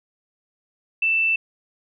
sine tone, 2659 Hz, E7, 14 cents sharp, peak -17 dBFS, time 1.02-1.36 s, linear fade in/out 5 ms, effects none

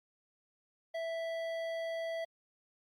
triangle tone with hard clipping, 659.3 Hz, E5, in tune, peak -37 dBFS, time 0.94-2.25 s, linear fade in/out 10 ms, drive 15 dB, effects Opus 48 kbps

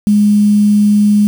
sine tone with quantisation, 207.4 Hz, G#3, 2 cents flat, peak -6 dBFS, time 0.07-1.27 s, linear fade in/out 0 ms, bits 5, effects none

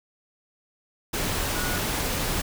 sine tone in noise, 1457 Hz, F#6, 27 cents flat, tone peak -33 dBFS, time 1.55-1.79 s, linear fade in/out 10 ms, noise pink, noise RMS -27 dBFS, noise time 1.13-2.42 s, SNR -9 dB, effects none

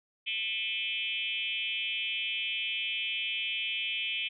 sine tone with frequency modulation, 2819 Hz, F7, 16 cents sharp, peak -30 dBFS, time 0.26-4.29 s, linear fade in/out 20 ms, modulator 208 Hz, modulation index 2.5, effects none

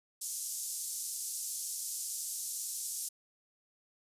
pink band-pass noise, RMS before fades -39 dBFS, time 0.21-3.09 s, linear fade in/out 10 ms, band 6200 to 12000 Hz, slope 24 dB/octave, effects resampled to 32000 Hz

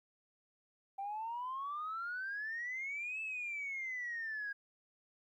sine exponential two-way sweep, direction up then down, 777 to 2637 to 1625 Hz, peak -37 dBFS, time 0.98-4.53 s, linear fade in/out 10 ms, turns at 3.21 s, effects tanh soft clip ceiling -34 dBFS + 13-bit

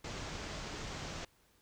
pink low-pass noise, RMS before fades -43 dBFS, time 0.04-1.25 s, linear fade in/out 5 ms, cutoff 7200 Hz, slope 48 dB/octave, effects pink hiss -69 dBFS RMS until 1.61 s

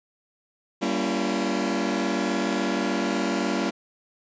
sawtooth chord, G diminished seventh, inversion none, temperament just, 196 / 235.2 / 282.2 / 338.7 Hz, G3 / Bb3 / Db4 / Fb4, 0 / +16 / +31 / +47 cents, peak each -25 dBFS, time 0.81-3.71 s, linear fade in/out 20 ms, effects resampled to 16000 Hz

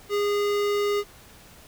square tone with notch filter, 410 Hz, G#4, 22 cents flat, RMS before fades -24 dBFS, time 0.09-1.04 s, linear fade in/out 50 ms, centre 9900 Hz, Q 1, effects pink hiss -50 dBFS RMS until 1.67 s

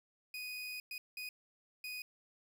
30% pulse tone bursts at uneven times, 2489 Hz, D#7, in tune, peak -39 dBFS, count 4, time 0.34-0.8 / 0.91-0.98 / 1.17-1.29 / 1.84-2.02 s, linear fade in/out 2 ms, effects none

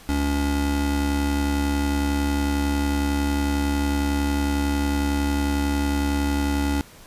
square tone pair together, 71 / 284 Hz, C#2 / C#4, +42 / +42 cents, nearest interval 2 octaves, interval 2400 cents, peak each -24 dBFS, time 0.09-6.81 s, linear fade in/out 0 ms, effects pink hiss -47 dBFS RMS until 7.06 s + resampled to 32000 Hz

